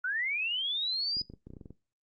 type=linear sweep; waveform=sine; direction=up; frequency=1425 to 4978 Hz; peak=-29 dBFS; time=0.04-1.22 s; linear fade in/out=5 ms
type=clicks; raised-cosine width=3 ms; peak=-33 dBFS; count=11; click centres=1.169 / 1.214 / 1.3 / 1.337 / 1.47 / 1.504 / 1.536 / 1.568 / 1.612 / 1.658 / 1.706 s
effects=noise-tail reverb RT60 0.2 s tail -18 dB re dry + Opus 32 kbps